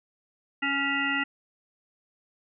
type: harmonic tone with a mistuned harmonic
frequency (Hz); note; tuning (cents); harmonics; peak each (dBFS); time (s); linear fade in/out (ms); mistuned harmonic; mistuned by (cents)
278.5; C#4; +8; 1 / 3 / 5 / 7 / 9 / 10; -32 / -36 / -31 / -28 / -37 / -32; 0.62-1.24; 10; 9; +30
effects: none